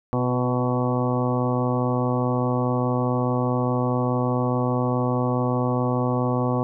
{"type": "harmonic tone with a mistuned harmonic", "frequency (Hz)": 124.8, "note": "B2", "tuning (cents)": 19, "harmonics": [1, 2, 3, 4, 5, 6, 7, 8, 9], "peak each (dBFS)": [-24, -25, -31, -28, -32, -33, -33, -36, -32], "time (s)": [0.13, 6.63], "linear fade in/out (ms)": 0, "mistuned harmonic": 3, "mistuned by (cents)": -33, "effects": []}